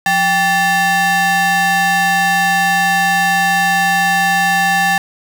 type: ring-modulated tone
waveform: square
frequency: 482.2 Hz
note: B4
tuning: 41 cents flat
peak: -9 dBFS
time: 0.06-4.98 s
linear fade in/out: 2 ms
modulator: 1270 Hz
effects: 8-bit